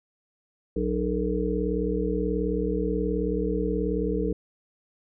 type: harmonic tone with a mistuned harmonic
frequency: 60.9 Hz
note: B1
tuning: 24 cents flat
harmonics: 1 / 3 / 5 / 7 / 8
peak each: -30 / -30 / -30 / -30 / -30 dBFS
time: 0.76-4.33 s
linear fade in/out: 5 ms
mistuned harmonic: 8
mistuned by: -81 cents
effects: none